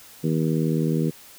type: harmonic tone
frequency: 79.7 Hz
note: D#2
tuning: 42 cents sharp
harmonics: 2 / 3 / 4 / 5 / 6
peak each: -22 / -26 / -28 / -30 / -32 dBFS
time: 0.23-1.11 s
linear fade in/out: 20 ms
effects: white hiss -47 dBFS RMS until 1.38 s